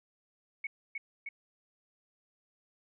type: tone with echo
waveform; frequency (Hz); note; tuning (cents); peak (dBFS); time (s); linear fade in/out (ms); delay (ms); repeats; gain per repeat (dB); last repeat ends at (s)
sine; 2217; C#7; 0; -33; 0.64-0.67; 5; 310; 2; -2; 1.29
effects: none